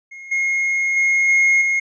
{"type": "tone with level steps", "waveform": "triangle", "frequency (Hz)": 2151, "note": "C7", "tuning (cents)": 47, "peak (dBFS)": [-32, -15, -12, -10, -14], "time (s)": [0.11, 1.8], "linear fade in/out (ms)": 10, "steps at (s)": [0.31, 0.96, 1.28, 1.61], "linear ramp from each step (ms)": 10, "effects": ["resampled to 22050 Hz"]}